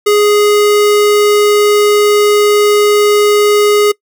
square tone, 415.3 Hz, G#4, in tune, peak -7 dBFS, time 0.06-3.92 s, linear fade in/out 10 ms, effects noise-tail reverb RT60 0.1 s tail -23 dB re dry

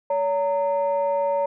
sine tone pair together, 566.9 / 920 Hz, C#5 / A#5, +39 / -23 cents, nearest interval minor sixth, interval 838 cents, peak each -20 / -24 dBFS, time 0.1-1.46 s, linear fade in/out 5 ms, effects tanh soft clip ceiling -14 dBFS

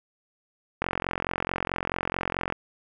click train, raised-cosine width 0.5 ms, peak -11 dBFS, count 77, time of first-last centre 0.82-2.524 s, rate 44.6 Hz, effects none

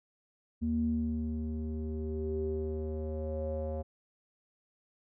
square tone with low-pass filter sweep, 77.78 Hz, D#2, in tune, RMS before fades -34 dBFS, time 0.61-3.83 s, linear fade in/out 20 ms, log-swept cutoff 220 to 610 Hz, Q 7.4, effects none

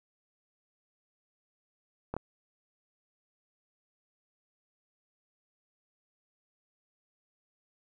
clicks, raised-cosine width 1 ms, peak -20 dBFS, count 2, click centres 2.14 / 2.166 s, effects none

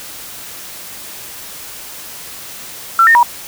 sine tone with pitch steps, 1347 / 1829 / 957 Hz, E6 / A#6 / A#5, +37 / -33 / +45 cents, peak -5 dBFS, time 2.99-3.23 s, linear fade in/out 2 ms, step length 80 ms, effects white hiss -31 dBFS RMS until 3.47 s

